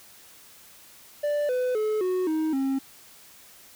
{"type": "tone with pitch steps", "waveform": "triangle", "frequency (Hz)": [587.3, 502.5, 429.9, 367.8, 314.7, 269.3], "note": ["D5", "B4", "A4", "F#4", "D#4", "C#4"], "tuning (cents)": [0, 30, -40, -10, 20, -50], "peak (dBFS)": -21, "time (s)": [1.23, 2.79], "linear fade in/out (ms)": 10, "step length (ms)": 260, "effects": ["white hiss -51 dBFS RMS until 3.75 s"]}